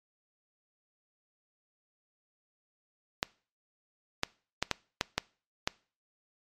clicks, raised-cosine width 0.2 ms, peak -9 dBFS, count 7, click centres 3.229 / 4.234 / 4.626 / 4.713 / 5.011 / 5.18 / 5.675 s, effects noise-tail reverb RT60 0.4 s tail -23 dB re dry + MP3 64 kbps

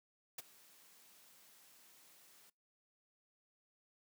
white noise with ADSR envelope, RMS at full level -43 dBFS, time 0.38-2.5 s, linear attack 6 ms, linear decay 24 ms, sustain -21 dB, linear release 7 ms, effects noise-tail reverb RT60 0.2 s tail -23 dB re dry + high-pass 150 Hz 12 dB/octave

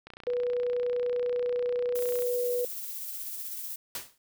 click train, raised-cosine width 0.3 ms, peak -28 dBFS, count 66, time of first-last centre 0.07-2.222 s, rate 30.2 Hz
sine tone, 489.5 Hz, B4, 15 cents flat, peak -26 dBFS, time 0.27-2.65 s, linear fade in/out 2 ms
violet noise with tremolo, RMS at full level -36 dBFS, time 1.95-3.76 s, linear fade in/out 5 ms, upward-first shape triangle, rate 16 Hz, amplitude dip 35%
white noise with exponential decay, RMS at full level -32 dBFS, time 3.95-4.18 s, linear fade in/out 2 ms, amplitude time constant 48 ms
effects none

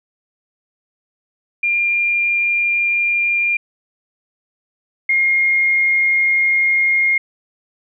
sine tone pair in turn, 2398 / 2136 Hz, D7 / C7, +36 / +35 cents, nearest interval major second, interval 201 cents, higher first, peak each -14 / -12 dBFS, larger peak second, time 1.63-3.57 / 5.09-7.18 s, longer second, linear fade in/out 5 ms, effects none

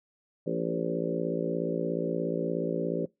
harmonic tone with a mistuned harmonic, 56.9 Hz, A#1, 41 cents flat, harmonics 3 / 4 / 5 / 6 / 7 / 8 / 9 / 10, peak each -34 / -38 / -35 / -37 / -34 / -38 / -35 / -38 dBFS, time 0.46-3.06 s, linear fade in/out 10 ms, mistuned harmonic 9, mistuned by -18 cents, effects noise-tail reverb RT60 0.2 s tail -22 dB re dry

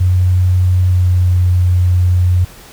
sine tone with pitch glide, 91.2 to 90.05 Hz, F#2 to F#2, -24 to -46 cents, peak -8 dBFS, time 0-2.45 s, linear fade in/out 10 ms, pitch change -22 cents, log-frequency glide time 0.89-1.06 s, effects pink hiss -38 dBFS RMS until 2.72 s

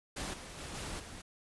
pink noise with level steps, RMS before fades -39 / -47 / -44 / -41 / -48 dBFS, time 0.16-1.22 s, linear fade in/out 10 ms, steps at 0.33 / 0.58 / 0.74 / 0.99 s, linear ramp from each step 10 ms, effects resampled to 24000 Hz

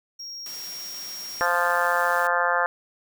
triangle tone, 5588 Hz, F8, in tune, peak -33 dBFS, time 0.19-1.46 s, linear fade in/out 10 ms
white high-pass noise, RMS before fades -41 dBFS, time 0.46-2.27 s, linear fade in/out 0 ms, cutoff 130 Hz, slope 96 dB/octave
harmonic tone, 174.61 Hz, F3, in tune, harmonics 3 / 4 / 5 / 6 / 7 / 8 / 9 / 10, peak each -28 / -28 / -28 / -28 / -28 / -28 / -28 / -28 dBFS, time 1.41-2.66 s, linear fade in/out 0 ms
effects none

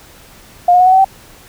sine tone with pitch steps, 708 / 720.4 / 733 / 745.8 / 758.8 / 772.1 Hz, F5 / F#5 / F#5 / F#5 / F#5 / G5, +23 / -46 / -16 / +14 / +43 / -26 cents, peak -5 dBFS, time 0.68-1.046 s, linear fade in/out 5 ms, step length 61 ms, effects pink hiss -41 dBFS RMS until 1.48 s

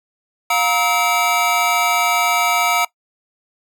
square tone cluster, 708 / 942 / 1287 / 2301 Hz, F5 / A#5 / E6 / D7, +23 / +18 / -42 / -36 cents, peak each -21 dBFS, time 0.5-2.85 s, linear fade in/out 5 ms, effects noise-tail reverb RT60 0.1 s tail -20 dB re dry

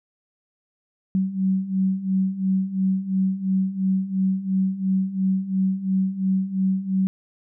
sine beating tone pair, 188.2 / 191.1 Hz, F#3 / G3, +30 / -44 cents, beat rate 2.9 Hz, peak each -25 / -21 dBFS, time 1.15-7.07 s, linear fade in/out 0 ms, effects none

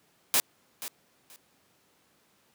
white noise with echo, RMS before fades -23 dBFS, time 0.34-0.4 s, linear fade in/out 0 ms, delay 480 ms, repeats 2, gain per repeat -14 dB, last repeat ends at 1.36 s, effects pink hiss -66 dBFS RMS until 2.54 s + high-pass 150 Hz 12 dB/octave

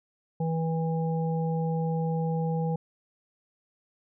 harmonic tone, 162.7 Hz, E3, 22 cents flat, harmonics 1 / 3 / 5, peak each -26 / -33 / -36 dBFS, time 0.4-2.76 s, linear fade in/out 5 ms, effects none

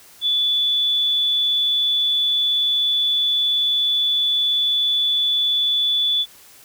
sine tone, 3459 Hz, A7, 30 cents flat, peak -16 dBFS, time 0.21-6.26 s, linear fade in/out 50 ms, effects white hiss -47 dBFS RMS until 6.64 s

